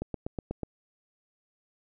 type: click train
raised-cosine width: 2 ms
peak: -19 dBFS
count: 6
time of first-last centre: 0.02-0.633 s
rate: 8.16 Hz
effects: none